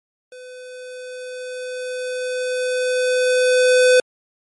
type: tone with level ramp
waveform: square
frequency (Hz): 504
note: B4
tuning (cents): +35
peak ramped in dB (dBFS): -37 to -10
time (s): 0.32-4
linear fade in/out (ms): 2
effects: MP3 48 kbps